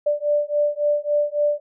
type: beating tone pair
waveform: sine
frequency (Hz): 587 / 590.6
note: D5 / D5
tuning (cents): -1 / +10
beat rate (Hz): 3.6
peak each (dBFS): -21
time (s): 0.06-1.6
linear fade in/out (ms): 10
effects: none